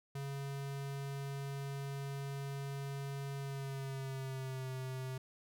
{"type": "tone with pitch glide", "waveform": "square", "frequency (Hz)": [138.8, 130.26], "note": ["C#3", "C3"], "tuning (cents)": [3, -7], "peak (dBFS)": -40, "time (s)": [0.15, 5.18], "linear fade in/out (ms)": 5, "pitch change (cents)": -110, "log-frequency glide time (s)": [3.37, 4.7], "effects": []}